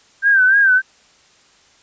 sine tone with vibrato, 1568 Hz, G6, in tune, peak -9 dBFS, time 0.22-0.82 s, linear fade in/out 50 ms, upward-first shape sine, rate 3.4 Hz, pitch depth 82 cents each way, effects white hiss -52 dBFS RMS until 1.82 s + resampled to 16000 Hz

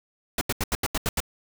pink noise bursts, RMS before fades -25 dBFS, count 8, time 0.38-1.203 s, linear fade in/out 2 ms, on 32 ms, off 81 ms, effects none

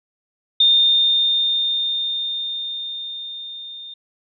sine tone with level ramp, 3633 Hz, A#7, 45 cents flat, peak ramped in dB -10 to -33 dBFS, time 0.6-3.94 s, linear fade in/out 5 ms, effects none

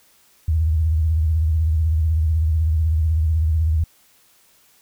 sine tone with vibrato, 79.4 Hz, D#2, 36 cents sharp, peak -15 dBFS, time 0.48-3.84 s, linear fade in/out 5 ms, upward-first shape sine, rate 16 Hz, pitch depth 100 cents each way, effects white hiss -56 dBFS RMS until 4.81 s

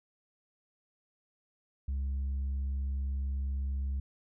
sine tone with tanh clipping, 67.9 Hz, C#2, 35 cents flat, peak -31 dBFS, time 1.88-4 s, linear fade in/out 5 ms, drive 2 dB, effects none

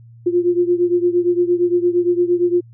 sine beating tone pair, 349.2 / 357.9 Hz, F4 / F4, 0 / +42 cents, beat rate 8.7 Hz, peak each -15 / -18 dBFS, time 0.26-2.61 s, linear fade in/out 10 ms, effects added 116 Hz sine -40 dBFS peak until 2.73 s

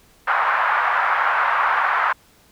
white band-pass noise, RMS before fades -19 dBFS, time 0.27-2.13 s, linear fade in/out 10 ms, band 850 to 1500 Hz, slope 24 dB/octave, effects pink hiss -54 dBFS RMS until 2.51 s

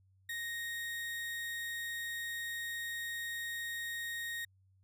35% pulse tone, 1864.7 Hz, A#6, in tune, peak -36 dBFS, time 0.29-4.45 s, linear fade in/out 5 ms, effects added 95 Hz sine -65 dBFS peak until 4.83 s

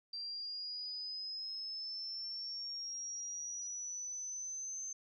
sine linear sweep, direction up, 4699 to 6272 Hz, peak -40 dBFS, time 0.13-4.93 s, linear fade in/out 5 ms, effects none

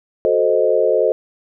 sine chord, F# diminished seventh, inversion none, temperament equal, 370 / 440 / 523.3 / 622.3 Hz, F#4 / A4 / C5 / Eb5, 0 / 0 / 0 / 0 cents, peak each -21 / -17 / -17 / -18 dBFS, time 0.25-1.12 s, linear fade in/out 0 ms, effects none

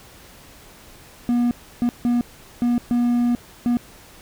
triangle tone bursts at uneven times, 240.8 Hz, B3, 44 cents flat, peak -14 dBFS, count 6, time 1.29-1.51 / 1.82-1.89 / 2.05-2.21 / 2.62-2.78 / 2.91-3.35 / 3.66-3.77 s, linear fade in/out 0 ms, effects pink hiss -46 dBFS RMS until 4.21 s

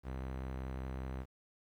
sawtooth tone with vibrato, 65.2 Hz, C2, 5 cents flat, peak -35 dBFS, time 0.03-1.26 s, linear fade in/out 50 ms, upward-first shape square, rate 11 Hz, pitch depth 12 cents each way, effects low-pass 2000 Hz 12 dB/octave + 11-bit

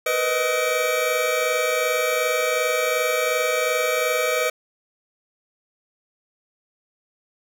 square tone cluster, 479.3 / 502 / 625 / 1261 / 2309 Hz, A#4 / B4 / D#5 / D#6 / D7, +48 / +28 / +8 / +23 / -30 cents, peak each -31 / -25 / -26 / -29 / -27 dBFS, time 0.06-4.5 s, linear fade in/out 5 ms, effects none

